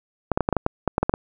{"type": "clicks", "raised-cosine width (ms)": 1, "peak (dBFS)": -5, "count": 12, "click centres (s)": [0.317, 0.375, 0.407, 0.489, 0.527, 0.567, 0.664, 0.877, 0.981, 1.03, 1.095, 1.139], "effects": []}